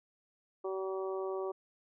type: harmonic tone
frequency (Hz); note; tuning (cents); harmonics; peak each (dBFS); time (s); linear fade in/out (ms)
190.6; G3; -48; 2 / 3 / 4 / 5 / 6; -35 / -42 / -46 / -48 / -46; 0.64-1.52; 10
effects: none